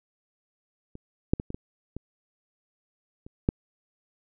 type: clicks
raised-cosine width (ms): 3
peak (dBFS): -28 / -7 / -18 / -22 / -21 / -22 / -30 / -8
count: 8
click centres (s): 0.954 / 1.335 / 1.399 / 1.504 / 1.545 / 1.966 / 3.265 / 3.489
effects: none